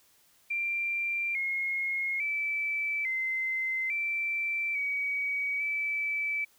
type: tone with pitch steps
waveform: sine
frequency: 2368 / 2155 / 2316 / 2068 / 2338 / 2264 / 2311 Hz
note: D7 / C#7 / D7 / C7 / D7 / C#7 / D7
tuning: +14 / -49 / -25 / -21 / -8 / +36 / -28 cents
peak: -28 dBFS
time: 0.5-6.45 s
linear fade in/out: 10 ms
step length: 850 ms
effects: white hiss -64 dBFS RMS until 6.58 s